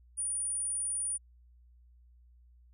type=tone; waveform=sine; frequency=9460 Hz; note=D9; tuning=12 cents sharp; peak=-31 dBFS; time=0.17-1.18 s; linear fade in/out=20 ms; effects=added 60 Hz sine -57 dBFS peak until 2.73 s